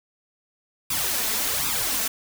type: noise with flanger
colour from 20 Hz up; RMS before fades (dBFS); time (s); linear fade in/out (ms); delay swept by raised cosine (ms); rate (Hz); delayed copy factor
white; -25; 0.9-2.08; 5; 0.81 to 4.61; 1.3; +0.7
effects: none